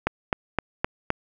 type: click train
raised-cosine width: 0.5 ms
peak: -6 dBFS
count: 5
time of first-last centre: 0.07-1.104 s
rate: 3.87 Hz
effects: none